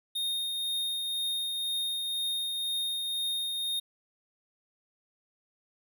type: tone with tremolo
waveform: square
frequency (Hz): 3692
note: A#7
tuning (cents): -17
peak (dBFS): -29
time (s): 0.15-3.8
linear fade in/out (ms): 10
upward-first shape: triangle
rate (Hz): 2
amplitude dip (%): 30
effects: none